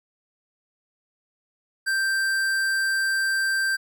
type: tone with tanh clipping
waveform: sine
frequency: 1570 Hz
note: G6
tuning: 2 cents sharp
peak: -23 dBFS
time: 1.86-3.77 s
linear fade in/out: 20 ms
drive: 17 dB
effects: none